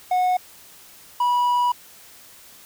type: tone pair in turn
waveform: triangle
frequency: 731 / 975.8 Hz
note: F#5 / B5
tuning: -21 / -21 cents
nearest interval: perfect fourth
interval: 500 cents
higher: second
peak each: -15 dBFS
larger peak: neither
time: 0.11-0.37 / 1.2-1.72 s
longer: second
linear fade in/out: 5 ms
effects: white hiss -47 dBFS RMS until 2.65 s